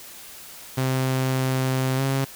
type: tone with pitch glide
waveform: sawtooth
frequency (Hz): 130.81 to 135.19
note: C3 to C#3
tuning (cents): 0 to -43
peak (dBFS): -17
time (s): 0.77-2.25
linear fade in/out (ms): 10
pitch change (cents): +57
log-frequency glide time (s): 1.96-2.01
effects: white hiss -42 dBFS RMS until 2.35 s